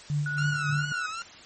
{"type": "tone with tremolo", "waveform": "sine", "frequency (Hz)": 146.83, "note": "D3", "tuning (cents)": 0, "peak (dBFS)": -23, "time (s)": [0.1, 0.92], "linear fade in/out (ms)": 0, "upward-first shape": "sine", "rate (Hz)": 3.5, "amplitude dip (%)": 70}
{"type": "tone", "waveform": "sine", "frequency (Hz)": 1464, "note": "F#6", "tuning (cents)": -19, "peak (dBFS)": -29, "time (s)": [0.26, 1.06], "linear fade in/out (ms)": 2}
{"type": "tone with vibrato", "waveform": "sawtooth", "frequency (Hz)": 1362, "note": "F6", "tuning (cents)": -44, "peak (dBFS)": -29, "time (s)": [0.38, 1.22], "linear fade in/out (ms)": 0, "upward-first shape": "triangle", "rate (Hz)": 2.5, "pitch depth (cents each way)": 140}
{"effects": ["white hiss -47 dBFS RMS until 1.45 s", "MP3 32 kbps"]}